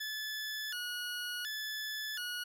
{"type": "tone with vibrato", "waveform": "20% pulse", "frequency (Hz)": 1586, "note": "G6", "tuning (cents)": 20, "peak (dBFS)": -32, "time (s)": [0, 2.44], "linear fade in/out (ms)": 10, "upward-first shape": "square", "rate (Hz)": 0.69, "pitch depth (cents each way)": 150, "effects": []}